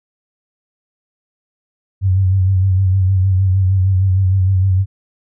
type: tone with vibrato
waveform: sine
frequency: 94.6 Hz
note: F#2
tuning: 39 cents sharp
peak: -10 dBFS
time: 2.01-4.86 s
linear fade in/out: 50 ms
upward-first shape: sine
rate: 6.5 Hz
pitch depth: 49 cents each way
effects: none